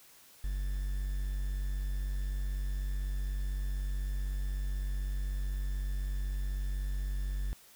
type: tone with quantisation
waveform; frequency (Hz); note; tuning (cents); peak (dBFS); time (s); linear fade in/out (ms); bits
triangle; 48; G1; -36; -29; 0.44-7.53; 0; 9
effects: white hiss -58 dBFS RMS until 7.75 s